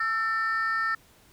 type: tone pair together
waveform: sine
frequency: 1331 / 1800.2 Hz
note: E6 / A6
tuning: +16 / +39 cents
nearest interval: perfect fourth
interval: 523 cents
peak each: -25 dBFS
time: 0-0.95 s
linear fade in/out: 5 ms
effects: tanh soft clip ceiling -21 dBFS + pink hiss -58 dBFS RMS until 1.32 s